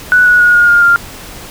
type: tone with pitch steps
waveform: sine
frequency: 1480 / 1463 / 1446.2 / 1429.6 / 1413.2 / 1396.9 Hz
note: F#6 / F#6 / F#6 / F6 / F6 / F6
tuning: 0 / -20 / -40 / +40 / +20 / 0 cents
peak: -4 dBFS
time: 0.12-0.96 s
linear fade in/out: 0 ms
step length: 140 ms
effects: pink hiss -30 dBFS RMS until 1.5 s